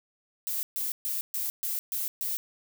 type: noise bursts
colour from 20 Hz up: violet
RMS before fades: -31 dBFS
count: 7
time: 0.47-2.37 s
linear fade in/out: 0 ms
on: 160 ms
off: 130 ms
effects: none

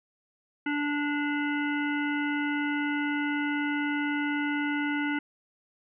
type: harmonic tone with a mistuned harmonic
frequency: 292 Hz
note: D4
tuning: 10 cents flat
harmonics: 1 / 3 / 5 / 7 / 9 / 10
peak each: -28 / -37 / -33 / -35 / -44 / -45 dBFS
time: 0.66-5.19 s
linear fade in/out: 5 ms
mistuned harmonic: 9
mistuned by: +15 cents
effects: none

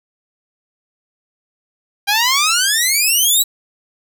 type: exponential sweep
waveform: 10% pulse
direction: up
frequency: 790 to 4000 Hz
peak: -4 dBFS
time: 2.07-3.44 s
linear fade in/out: 20 ms
effects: none

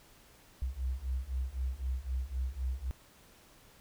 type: beating tone pair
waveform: sine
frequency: 62.3 / 66.2 Hz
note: B1 / C2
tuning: +16 / +21 cents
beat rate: 3.9 Hz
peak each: -36 / -35 dBFS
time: 0.62-2.91 s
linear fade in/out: 0 ms
effects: pink hiss -60 dBFS RMS until 3.8 s

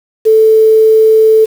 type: tone with quantisation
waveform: sine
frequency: 439.5 Hz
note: A4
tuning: 2 cents flat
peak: -3 dBFS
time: 0.25-1.46 s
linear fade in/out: 20 ms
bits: 5
effects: none

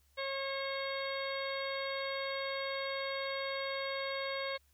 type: harmonic tone with a mistuned harmonic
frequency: 544 Hz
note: C#5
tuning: 33 cents flat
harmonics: 1 / 2 / 3 / 4 / 5 / 6 / 7 / 8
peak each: -38 / -43 / -45 / -42 / -53 / -50 / -46 / -47 dBFS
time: 0.17-4.58 s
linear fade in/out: 20 ms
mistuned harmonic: 7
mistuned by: -15 cents
effects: added 70 Hz sine -68 dBFS peak until 4.73 s + white hiss -73 dBFS RMS until 4.73 s

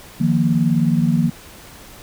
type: chord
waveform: sine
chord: Eb suspended second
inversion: none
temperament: equal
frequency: 155.56 / 174.61 / 233.1 Hz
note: Eb3 / F3 / Bb3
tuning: 0 / 0 / 0 cents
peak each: -18 dBFS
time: 0.2-1.3 s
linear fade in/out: 10 ms
effects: pink hiss -41 dBFS RMS until 2.02 s

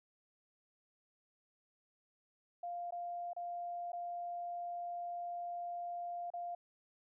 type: tone with dropouts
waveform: sine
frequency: 698.5 Hz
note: F5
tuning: in tune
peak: -39 dBFS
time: 2.63-6.55 s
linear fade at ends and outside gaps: 5 ms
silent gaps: 2.908-2.922 / 3.333-3.364 / 3.92-3.93 / 6.303-6.336 s
effects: none

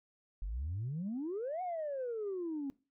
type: exponential two-way sweep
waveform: sine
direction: up then down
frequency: 43.65 to 751 to 267.8 Hz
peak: -34 dBFS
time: 0.42-2.7 s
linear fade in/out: 0 ms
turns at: 1.62 s
effects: noise-tail reverb RT60 0.3 s tail -20 dB re dry + tanh soft clip ceiling -32 dBFS

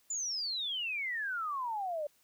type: exponential sweep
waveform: sine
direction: down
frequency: 7190 to 573 Hz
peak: -33 dBFS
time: 0.1-2.07 s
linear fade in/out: 5 ms
effects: white hiss -69 dBFS RMS until 2.23 s

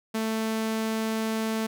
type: tone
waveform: sawtooth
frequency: 221.3 Hz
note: A3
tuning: 10 cents sharp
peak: -22 dBFS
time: 0.14-1.67 s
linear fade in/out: 10 ms
effects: none

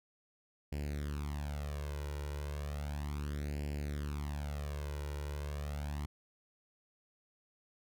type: tone with flanger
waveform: sawtooth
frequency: 72.9 Hz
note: D2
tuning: 12 cents flat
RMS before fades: -39 dBFS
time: 0.72-6.06 s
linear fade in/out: 5 ms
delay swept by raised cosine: 0.4 to 2.1 ms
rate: 0.34 Hz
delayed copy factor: +0.8
effects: none

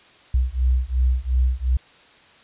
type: beating tone pair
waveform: sine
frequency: 61.8 / 64.6 Hz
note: B1 / C2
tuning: +2 / -21 cents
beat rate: 2.8 Hz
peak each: -20 dBFS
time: 0.34-1.77 s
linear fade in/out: 5 ms
effects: white hiss -51 dBFS RMS until 2.43 s + resampled to 8000 Hz

